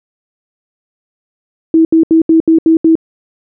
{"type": "tone bursts", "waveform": "sine", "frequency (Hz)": 324.2, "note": "E4", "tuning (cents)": -29, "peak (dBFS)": -4, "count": 7, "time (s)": [1.74, 2.954], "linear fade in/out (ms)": 2, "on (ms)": 110, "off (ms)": 74, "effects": []}